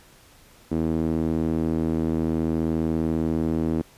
sawtooth tone with band-pass filter, 80.5 Hz, E2, 41 cents flat, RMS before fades -24 dBFS, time 0.71-3.82 s, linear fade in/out 10 ms, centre 290 Hz, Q 2.1, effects pink hiss -53 dBFS RMS until 3.97 s + resampled to 32000 Hz

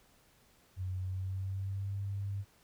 sine tone with pitch glide, 92.7 to 99.35 Hz, F#2 to G2, +4 to +24 cents, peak -34 dBFS, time 0.76-2.45 s, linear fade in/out 50 ms, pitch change +120 cents, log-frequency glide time 1-1.98 s, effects pink hiss -66 dBFS RMS until 2.63 s

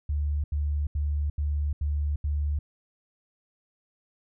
sine tone bursts, 73.4 Hz, D2, in tune, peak -24 dBFS, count 6, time 0.09-2.59 s, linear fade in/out 5 ms, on 350 ms, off 80 ms, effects none

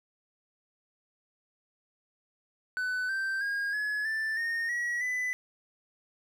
triangle tone with pitch steps, 1500 / 1562.8 / 1628.2 / 1696.4 / 1767.4 / 1841.4 / 1918.5 / 1998.8 Hz, F#6 / G6 / G#6 / G#6 / A6 / A#6 / A#6 / B6, +23 / -6 / -35 / +36 / +7 / -22 / +49 / +20 cents, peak -27 dBFS, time 2.77-5.33 s, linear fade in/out 0 ms, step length 320 ms, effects none

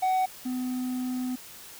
triangle tone pair in turn, 749 / 252.9 Hz, F#5 / B3, +21 / +41 cents, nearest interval octave + perfect fifth, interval 1880 cents, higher first, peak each -20 / -26 dBFS, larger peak first, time 0.02-0.26 / 0.45-1.36 s, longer second, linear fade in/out 10 ms, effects white hiss -46 dBFS RMS until 1.79 s

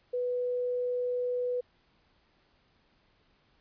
sine tone, 493.9 Hz, B4, in tune, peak -28 dBFS, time 0.13-1.61 s, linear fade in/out 10 ms, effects pink hiss -68 dBFS RMS until 3.6 s + resampled to 11025 Hz

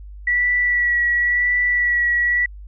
sine tone with vibrato, 1946 Hz, B6, 26 cents flat, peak -15 dBFS, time 0.27-2.46 s, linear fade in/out 5 ms, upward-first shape sine, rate 0.95 Hz, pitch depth 19 cents each way, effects added 50 Hz sine -34 dBFS peak until 2.67 s

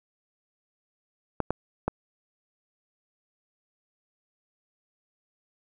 clicks, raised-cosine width 1 ms, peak -11 dBFS, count 3, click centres 1.403 / 1.506 / 1.88 s, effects none

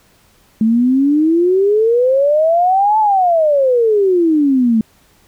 sine exponential two-way sweep, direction up then down, 216 to 880 to 216 Hz, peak -9 dBFS, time 0.61-4.81 s, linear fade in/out 2 ms, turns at 2.99 s, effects pink hiss -52 dBFS RMS until 5.27 s

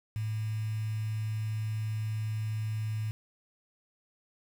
sine tone with quantisation, 108.5 Hz, A2, 24 cents flat, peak -30 dBFS, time 0.16-3.11 s, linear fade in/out 0 ms, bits 8, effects none

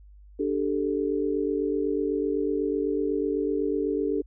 sine chord, D suspended fourth, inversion none, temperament equal, 293.7 / 392 / 440 Hz, D4 / G4 / A4, 0 / 0 / 0 cents, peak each -28 dBFS, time 0.39-4.22 s, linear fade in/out 10 ms, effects added 50 Hz sine -47 dBFS peak until 4.26 s

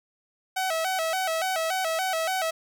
sawtooth tone with vibrato, 699 Hz, F5, 1 cent sharp, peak -21 dBFS, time 0.56-2.51 s, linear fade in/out 10 ms, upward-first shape square, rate 3.5 Hz, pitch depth 130 cents each way, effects none

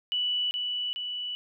sine tone with echo, 2960 Hz, F#7, in tune, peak -25 dBFS, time 0.12-0.51 s, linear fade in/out 0 ms, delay 420 ms, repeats 2, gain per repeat -3 dB, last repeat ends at 1.35 s, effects none

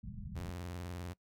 white low-pass noise, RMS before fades -45 dBFS, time 0.03-0.52 s, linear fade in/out 10 ms, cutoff 210 Hz, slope 96 dB/octave
sawtooth tone with vibrato, 87.31 Hz, F2, in tune, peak -37 dBFS, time 0.35-1.14 s, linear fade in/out 20 ms, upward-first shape triangle, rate 20 Hz, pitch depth 220 cents each way
effects noise-tail reverb RT60 0.1 s tail -21 dB re dry

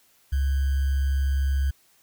sine tone with sample-and-hold, 68.3 Hz, C#2, 25 cents flat, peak -20 dBFS, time 0.32-1.71 s, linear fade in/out 10 ms, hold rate 1575 Hz, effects white hiss -61 dBFS RMS until 2.02 s

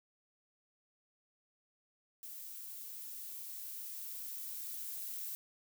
violet noise with level ramp, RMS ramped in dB -48 to -42 dBFS, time 2.23-5.35 s, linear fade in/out 0 ms, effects none

